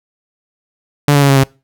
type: tone with pitch steps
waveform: sawtooth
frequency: 145.1 / 142.44 / 139.83 / 137.27 / 134.76 Hz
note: D3 / C#3 / C#3 / C#3 / C#3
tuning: -21 / +47 / +15 / -17 / -49 cents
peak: -3 dBFS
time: 1.08-1.435 s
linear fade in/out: 2 ms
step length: 71 ms
effects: noise-tail reverb RT60 0.3 s tail -24 dB re dry